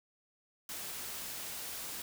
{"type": "noise", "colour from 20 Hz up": "white", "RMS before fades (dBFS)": -42, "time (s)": [0.69, 2.02], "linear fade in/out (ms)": 2, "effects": []}